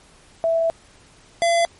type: tone pair in turn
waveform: sine / square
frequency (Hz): 659.3 / 679.4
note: E5 / F5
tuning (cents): 0 / -48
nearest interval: minor second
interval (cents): 52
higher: second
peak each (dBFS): -16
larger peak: neither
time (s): 0.44-0.7 / 1.42-1.65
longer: first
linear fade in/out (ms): 0
effects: pink hiss -51 dBFS RMS until 1.79 s + MP3 48 kbps